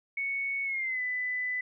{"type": "tone with pitch glide", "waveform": "sine", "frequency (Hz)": [2217, 1998.1], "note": ["C#7", "B6"], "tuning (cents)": [0, 20], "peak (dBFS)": -29, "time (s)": [0.17, 1.61], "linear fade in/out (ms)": 5, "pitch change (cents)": -180, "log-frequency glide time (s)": [0.64, 1.01], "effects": []}